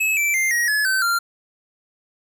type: tone with pitch steps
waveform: square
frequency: 2586 / 2331 / 2100 / 1893.1 / 1706.1 / 1537.6 / 1385.8 Hz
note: E7 / D7 / C7 / A#6 / G#6 / G6 / F6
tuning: -34 / -14 / +6 / +26 / +46 / -34 / -14 cents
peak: -18 dBFS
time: 0-1.19 s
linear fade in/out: 10 ms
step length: 170 ms
effects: none